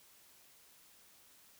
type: silence
effects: white hiss -63 dBFS RMS until 1.59 s